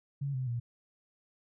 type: tone with pitch steps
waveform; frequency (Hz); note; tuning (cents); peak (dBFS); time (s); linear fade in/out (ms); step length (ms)
sine; 140 / 129.12 / 119.09; C#3 / C3 / A#2; +18 / -23 / +37; -31; 0.21-0.6; 10; 130
effects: none